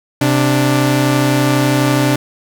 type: tone pair together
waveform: sawtooth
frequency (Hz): 130.83 / 293.7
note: C3 / D4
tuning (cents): 0 / 0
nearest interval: octave + major second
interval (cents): 1400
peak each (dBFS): -10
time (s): 0.21-2.16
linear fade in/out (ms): 5
effects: none